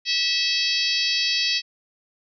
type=harmonic tone; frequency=650 Hz; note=E5; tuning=24 cents flat; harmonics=3 / 4 / 5 / 6 / 7 / 8 / 9; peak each=-32 / -27 / -28 / -27 / -25 / -27 / -38 dBFS; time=0.05-1.62 s; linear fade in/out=50 ms; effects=none